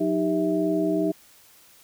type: tone cluster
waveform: sine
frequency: 181.2 / 311 / 393.4 / 652 Hz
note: F#3 / D#4 / G4 / E5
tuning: -36 / -1 / +6 / -19 cents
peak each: -30 / -23 / -27 / -28 dBFS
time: 0-1.12 s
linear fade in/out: 10 ms
effects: white hiss -54 dBFS RMS until 1.83 s